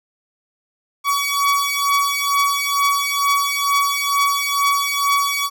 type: beating tone pair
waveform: sawtooth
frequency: 1130 / 1132.2 Hz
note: C#6 / C#6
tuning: +33 / +36 cents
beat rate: 2.2 Hz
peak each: -16 / -15 dBFS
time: 1.04-5.5 s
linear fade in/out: 50 ms
effects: none